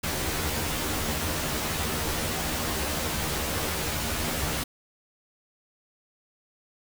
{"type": "noise with comb filter", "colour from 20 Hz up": "pink", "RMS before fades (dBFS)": -29, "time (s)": [0.03, 4.64], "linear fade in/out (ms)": 10, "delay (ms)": 13, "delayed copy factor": 0.85, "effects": []}